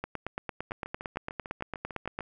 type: two click trains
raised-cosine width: 0.5 ms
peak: -23 / -18 dBFS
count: 11 / 20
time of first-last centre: 0.71-2.207 / 0.04-2.189 s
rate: 6.68 / 8.84 Hz
effects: none